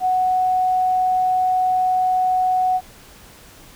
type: tone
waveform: sine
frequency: 740 Hz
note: F#5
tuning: in tune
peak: -15 dBFS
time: 0-2.81 s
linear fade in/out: 50 ms
effects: pink hiss -45 dBFS RMS until 3.75 s